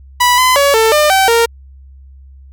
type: tone with pitch steps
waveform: sawtooth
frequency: 983 / 1017 / 564 / 445.7 / 601 / 770 / 463.7 Hz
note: B5 / C6 / C#5 / A4 / D5 / G5 / A#4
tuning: -8 / -50 / +30 / +22 / +40 / -31 / -9 cents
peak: -4 dBFS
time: 0.2-1.46 s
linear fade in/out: 10 ms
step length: 180 ms
effects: added 67 Hz sine -35 dBFS peak until 2.52 s

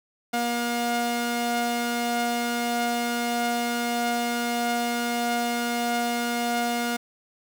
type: tone pair together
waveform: sawtooth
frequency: 238.2 / 713 Hz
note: A#3 / F5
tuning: +38 / +36 cents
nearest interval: octave + perfect fifth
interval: 1898 cents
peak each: -23 dBFS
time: 0.33-6.97 s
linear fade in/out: 10 ms
effects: none

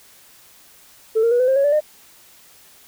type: tone with pitch steps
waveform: sine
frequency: 442.5 / 462.9 / 484.2 / 506.5 / 529.9 / 554.3 / 579.8 / 606.6 Hz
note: A4 / A#4 / B4 / B4 / C5 / C#5 / D5 / D#5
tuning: +10 / -12 / -34 / +44 / +22 / 0 / -22 / -44 cents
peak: -12 dBFS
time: 1.15-1.806 s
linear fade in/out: 20 ms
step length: 82 ms
effects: tanh soft clip ceiling -10 dBFS + white hiss -49 dBFS RMS until 2.87 s

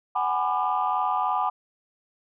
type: chord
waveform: sine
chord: G# half-diminished seventh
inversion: third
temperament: just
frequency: 747.5 / 830.6 / 996.7 / 1196.1 Hz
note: F#5 / G#5 / B5 / D6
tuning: +17 / 0 / +16 / +31 cents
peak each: -27 dBFS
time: 0.15-1.5 s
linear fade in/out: 10 ms
effects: tanh soft clip ceiling -14 dBFS

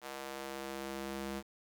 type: tone with high-pass filter sweep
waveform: square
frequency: 67.9 Hz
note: C#2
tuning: 35 cents flat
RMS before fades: -42 dBFS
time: 0.01-1.43 s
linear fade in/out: 50 ms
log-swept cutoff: 610 to 200 Hz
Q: 0.95
effects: 10-bit

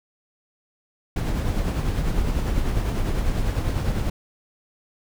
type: noise with tremolo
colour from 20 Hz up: brown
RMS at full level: -21 dBFS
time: 1.16-4.1 s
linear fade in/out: 5 ms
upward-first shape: triangle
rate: 10 Hz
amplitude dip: 45%
effects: none

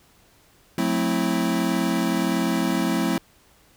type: chord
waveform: square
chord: F# half-diminished seventh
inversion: none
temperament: equal with one note detuned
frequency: 180.46 / 220 / 261.6 / 329.6 Hz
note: F#3 / A3 / C4 / E4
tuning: -43 / 0 / 0 / 0 cents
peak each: -27 dBFS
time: 0.78-3.18 s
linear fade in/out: 2 ms
effects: pink hiss -57 dBFS RMS until 3.76 s

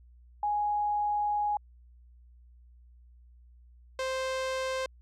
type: tone pair in turn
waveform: sine / sawtooth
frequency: 830.6 / 523.2 Hz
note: G#5 / C5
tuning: 0 / 0 cents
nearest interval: minor sixth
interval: 800 cents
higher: first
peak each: -26 dBFS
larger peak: neither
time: 0.43-1.57 / 3.99-4.86 s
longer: first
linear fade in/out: 2 ms
effects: added 60 Hz sine -53 dBFS peak until 5.01 s + low-pass 7000 Hz 12 dB/octave

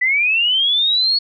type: linear sweep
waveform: sine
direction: up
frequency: 1959 to 4400 Hz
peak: -13 dBFS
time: 0.01-1.19 s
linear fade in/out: 10 ms
effects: none

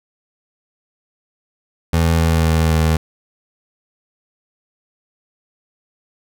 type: tone with pitch steps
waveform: 25% pulse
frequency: 82.41 / 81.51 / 80.62 / 79.74 Hz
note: E2 / E2 / E2 / D#2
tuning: 0 / -19 / -38 / +43 cents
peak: -9 dBFS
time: 1.93-2.97 s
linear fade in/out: 5 ms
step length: 260 ms
effects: none

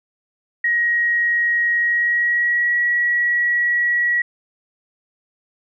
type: tone with pitch glide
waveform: sine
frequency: 1891 to 1922.9 Hz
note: A#6 to B6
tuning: +24 to -47 cents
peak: -15 dBFS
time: 0.64-4.22 s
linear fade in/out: 5 ms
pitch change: +29 cents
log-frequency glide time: 1.78-2.79 s
effects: none

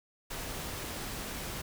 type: noise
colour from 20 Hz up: pink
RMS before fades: -39 dBFS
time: 0.3-1.62 s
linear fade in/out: 10 ms
effects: none

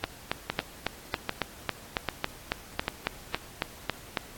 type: two click trains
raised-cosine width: 0.3 ms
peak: -9 / -10 dBFS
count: 16 / 4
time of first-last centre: 0.04-4.172 / 0.5-2.881 s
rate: 3.63 / 1.26 Hz
effects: pink hiss -48 dBFS RMS until 4.37 s + AAC 64 kbps

